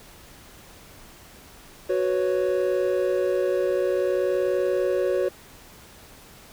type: chord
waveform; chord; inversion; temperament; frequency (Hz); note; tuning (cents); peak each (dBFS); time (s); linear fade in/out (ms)
triangle; F# suspended fourth; none; equal; 370 / 493.9 / 554.4; F#4 / B4 / C#5; 0 / 0 / 0; -22 / -25 / -23; 1.89-5.29; 10
effects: pink hiss -48 dBFS RMS until 6.52 s